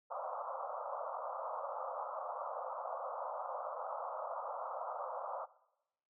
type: band-pass noise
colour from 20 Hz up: pink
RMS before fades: -42 dBFS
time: 0.1-5.46 s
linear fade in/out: 20 ms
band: 520 to 1300 Hz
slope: 96 dB/octave
effects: noise-tail reverb RT60 0.9 s tail -20 dB re dry

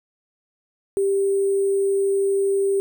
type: tone with sample-and-hold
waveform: sine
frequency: 393.8 Hz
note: G4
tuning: 8 cents sharp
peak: -17 dBFS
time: 0.97-2.8 s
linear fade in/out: 0 ms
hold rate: 8820 Hz
effects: none

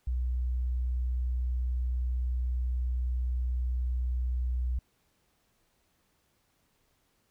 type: tone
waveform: sine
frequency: 61.9 Hz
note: B1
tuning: 5 cents sharp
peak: -27 dBFS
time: 0.07-4.79 s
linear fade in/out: 5 ms
effects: pink hiss -72 dBFS RMS until 7.3 s

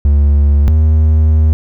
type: tone pair in turn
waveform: triangle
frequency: 72 / 77.87 Hz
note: D2 / D#2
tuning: -34 / +2 cents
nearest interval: minor second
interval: 136 cents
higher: second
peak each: -4 dBFS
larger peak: neither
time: 0.05-0.68 / 0.68-1.53 s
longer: second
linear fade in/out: 0 ms
effects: none

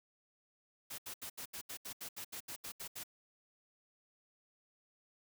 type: noise bursts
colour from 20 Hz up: white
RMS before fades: -45 dBFS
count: 14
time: 0.9-3.037 s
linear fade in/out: 10 ms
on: 83 ms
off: 75 ms
effects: none

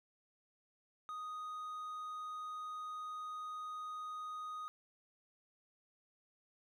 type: tone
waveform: triangle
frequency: 1244.5 Hz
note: D#6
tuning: in tune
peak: -40 dBFS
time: 1.09-4.68 s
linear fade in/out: 0 ms
effects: none

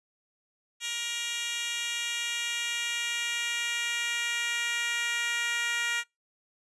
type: tone with high-pass filter sweep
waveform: 10% pulse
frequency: 472.2 Hz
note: A#4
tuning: 22 cents sharp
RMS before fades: -31 dBFS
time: 0.8-6.04 s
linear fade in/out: 50 ms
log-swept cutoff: 3200 to 1800 Hz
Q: 1.4
effects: noise-tail reverb RT60 0.2 s tail -26 dB re dry + resampled to 24000 Hz

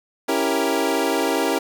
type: chord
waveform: 25% pulse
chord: C# diminished seventh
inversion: none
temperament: equal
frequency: 277.2 / 329.6 / 392 / 466.2 Hz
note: C#4 / E4 / G4 / Bb4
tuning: 0 / 0 / 0 / 0 cents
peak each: -21 dBFS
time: 0.28-1.59 s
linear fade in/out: 10 ms
effects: 7-bit

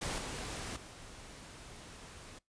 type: noise with level steps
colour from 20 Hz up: pink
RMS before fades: -37 / -41 / -51 dBFS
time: 0.01-2.39 s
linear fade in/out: 10 ms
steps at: 0.18 / 0.76 s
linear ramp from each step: 5 ms
effects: noise-tail reverb RT60 0.2 s tail -24 dB re dry + resampled to 22050 Hz

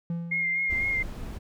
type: tone with exponential decay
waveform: triangle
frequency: 169.5 Hz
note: E3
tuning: 49 cents sharp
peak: -24 dBFS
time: 0.1-0.98 s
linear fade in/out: 2 ms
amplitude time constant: 190 ms
type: tone with vibrato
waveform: sine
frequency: 2123 Hz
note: C7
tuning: 25 cents sharp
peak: -24 dBFS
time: 0.31-1.03 s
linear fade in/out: 10 ms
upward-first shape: sine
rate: 4 Hz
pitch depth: 28 cents each way
type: noise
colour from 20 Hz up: brown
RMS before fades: -36 dBFS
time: 0.69-1.39 s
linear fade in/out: 20 ms
effects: none

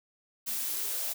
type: noise with high-pass filter sweep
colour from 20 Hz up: blue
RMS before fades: -33 dBFS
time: 0.46-1.14 s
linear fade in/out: 20 ms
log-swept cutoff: 200 to 650 Hz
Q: 5.6
effects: none

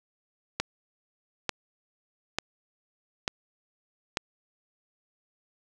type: click train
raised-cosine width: 0.2 ms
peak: -9 dBFS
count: 5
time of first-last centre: 0.6-4.171 s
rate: 1.12 Hz
effects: none

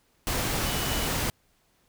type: tone in noise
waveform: sine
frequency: 2960 Hz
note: F#7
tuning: in tune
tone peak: -37 dBFS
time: 0.66-1.07 s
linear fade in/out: 0 ms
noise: pink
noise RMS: -28 dBFS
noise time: 0.27-1.3 s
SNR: -12 dB
effects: pink hiss -67 dBFS RMS until 1.88 s

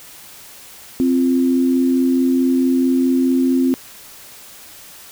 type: tone pair together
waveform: sine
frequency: 261.6 / 346.2 Hz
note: C4 / F4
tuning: 0 / -15 cents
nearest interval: perfect fourth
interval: 485 cents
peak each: -13 / -21 dBFS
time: 1-3.74 s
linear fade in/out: 0 ms
effects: white hiss -40 dBFS RMS until 5.11 s

